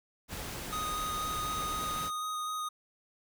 pink noise, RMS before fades -40 dBFS, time 0.28-2.11 s, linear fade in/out 50 ms
square tone with vibrato, 1244.5 Hz, D#6, in tune, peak -34 dBFS, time 0.72-2.69 s, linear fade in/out 10 ms, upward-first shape square, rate 4 Hz, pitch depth 8 cents each way
effects none

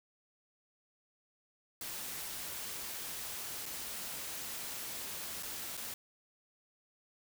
white noise with dropouts, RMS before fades -42 dBFS, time 1.81-5.94 s, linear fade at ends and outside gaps 2 ms, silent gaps 3.657-3.661 / 5.427-5.431 / 5.77-5.775 s, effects none

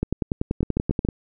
two click trains, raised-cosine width 3 ms, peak -10 / -9 dBFS, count 4 / 12, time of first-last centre 0.63-1.05 / 0.03-1.088 s, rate 7.15 / 10.4 Hz, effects none

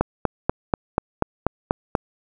click train, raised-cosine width 1 ms, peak -3 dBFS, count 9, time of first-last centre 0.01-1.952 s, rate 4.12 Hz, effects none

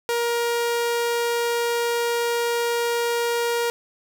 sawtooth tone, 471.8 Hz, A#4, 21 cents sharp, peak -17 dBFS, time 0.09-3.7 s, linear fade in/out 0 ms, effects none

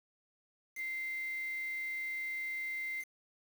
sine tone with quantisation, 2085 Hz, C7, 7 cents flat, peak -36 dBFS, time 0.75-3.05 s, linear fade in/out 50 ms, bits 8, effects none

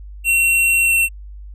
square tone with pitch glide, 2727 to 2710 Hz, F7 to E7, -42 to +47 cents, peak -13 dBFS, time 0.24-1.09 s, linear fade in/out 50 ms, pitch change -11 cents, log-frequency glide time 0.81-0.93 s, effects added 50 Hz sine -32 dBFS peak until 1.54 s

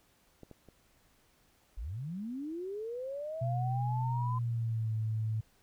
clicks, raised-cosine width 2 ms, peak -35 / -36 / -40 dBFS, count 3, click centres 0.433 / 0.513 / 0.687 s
sine linear sweep, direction up, 39.71 to 1027 Hz, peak -36 dBFS, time 1.77-4.39 s, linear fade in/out 10 ms
sine tone with pitch glide, 124.1 to 109.92 Hz, B2 to A2, +9 to -1 cents, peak -30 dBFS, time 3.41-5.41 s, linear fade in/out 10 ms, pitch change -210 cents, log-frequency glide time 4.09-4.93 s
effects pink hiss -68 dBFS RMS until 5.62 s

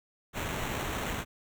pink noise with sample-and-hold, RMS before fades -34 dBFS, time 0.33-1.25 s, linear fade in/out 50 ms, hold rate 4900 Hz, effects none

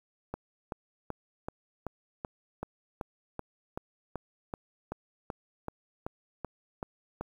click train, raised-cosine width 1 ms, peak -21 dBFS, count 19, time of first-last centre 0.34-7.21 s, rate 2.62 Hz, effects 9-bit

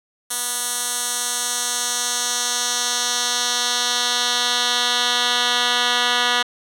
10% pulse tone with band-pass filter sweep, 243.7 Hz, B3, 23 cents flat, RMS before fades -21 dBFS, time 0.3-6.43 s, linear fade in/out 10 ms, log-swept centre 9800 to 2800 Hz, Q 1.4, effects none

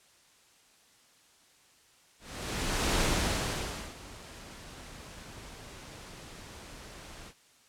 pink noise with ADSR envelope, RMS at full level -27 dBFS, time 2.19-7.34 s, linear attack 800 ms, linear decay 940 ms, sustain -20 dB, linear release 64 ms, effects white hiss -62 dBFS RMS until 7.68 s + low-pass 9000 Hz 12 dB/octave

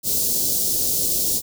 white band-stop noise, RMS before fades -21 dBFS, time 0.03-1.42 s, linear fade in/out 50 ms, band 530 to 4500 Hz, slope 24 dB/octave, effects none

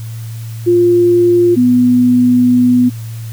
sine tone pair in turn, 350 / 247.5 Hz, F4 / B3, +4 / +4 cents, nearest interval tritone, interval 600 cents, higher first, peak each -6 dBFS, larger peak neither, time 0.66-1.56 / 1.56-2.9 s, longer second, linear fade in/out 20 ms, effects added 113 Hz sine -22 dBFS peak until 3.32 s + white hiss -39 dBFS RMS until 3.32 s

